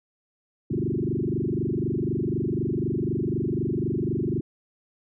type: tone with frequency modulation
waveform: sine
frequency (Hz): 243.3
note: B3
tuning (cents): -26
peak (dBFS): -23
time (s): 0.7-4.41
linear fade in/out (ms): 10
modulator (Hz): 24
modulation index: 5.9
effects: none